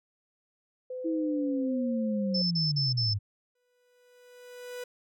sine tone with pitch glide, 508 to 526.2 Hz, B4 to C5, +49 to +10 cents, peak -34 dBFS, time 0.9-2.42 s, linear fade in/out 5 ms, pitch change +61 cents, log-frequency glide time 1.63-1.71 s
sine linear sweep, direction down, 330 to 98 Hz, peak -27 dBFS, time 1.04-3.19 s, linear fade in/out 20 ms
sine tone bursts, 5274 Hz, E8, in tune, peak -27 dBFS, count 4, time 2.34-3.14 s, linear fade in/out 10 ms, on 170 ms, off 40 ms
45% pulse tone with exponential growth, 493.2 Hz, B4, 2 cents flat, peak -35 dBFS, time 3.55-4.84 s, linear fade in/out 5 ms, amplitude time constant 280 ms
effects none

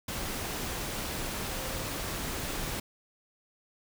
sine tone in noise, 528 Hz, C5, 16 cents sharp, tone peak -43 dBFS, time 1.51-1.84 s, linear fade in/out 5 ms, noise pink, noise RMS -35 dBFS, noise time 0.08-2.8 s, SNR -11 dB, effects none

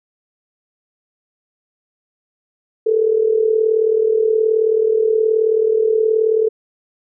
sine tone with amplitude modulation, 440 Hz, A4, in tune, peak -9 dBFS, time 2.86-6.49 s, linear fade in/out 10 ms, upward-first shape sine, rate 38.8 Hz, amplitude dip 70%, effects none

